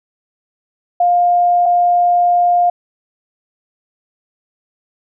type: tone pair in turn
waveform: sine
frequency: 705 / 705 Hz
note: F5 / F5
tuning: +16 / +16 cents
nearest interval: unison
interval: 0 cents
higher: neither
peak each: -9 dBFS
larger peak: neither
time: 1-1.66 / 1.66-2.7 s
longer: second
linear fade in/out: 5 ms
effects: none